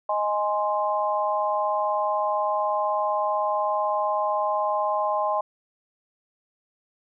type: chord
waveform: sine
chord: Ab major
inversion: second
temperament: equal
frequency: 622.3 / 830.6 / 1046.5 Hz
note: Eb5 / Ab5 / C6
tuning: 0 / 0 / 0 cents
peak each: -26 dBFS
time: 0.09-5.41 s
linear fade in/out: 5 ms
effects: none